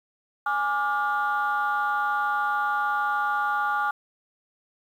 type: chord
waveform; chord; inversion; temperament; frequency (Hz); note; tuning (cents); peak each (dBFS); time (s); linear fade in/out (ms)
sine; D diminished; second; equal with one note detuned; 830.6 / 1174.7 / 1421.3; Ab5 / D6 / F6; 0 / 0 / +30; -26; 0.46-3.91; 5
effects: tanh soft clip ceiling -16 dBFS + 9-bit